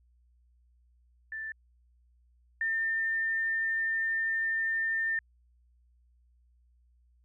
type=tone pair in turn; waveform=sine; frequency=1768 / 1803.1 Hz; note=A6 / A6; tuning=+8 / +42 cents; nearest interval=unison; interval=34 cents; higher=second; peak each=-35 / -27 dBFS; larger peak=second; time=1.32-1.52 / 2.61-5.19 s; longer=second; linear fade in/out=2 ms; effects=added 60 Hz sine -62 dBFS peak until 7.24 s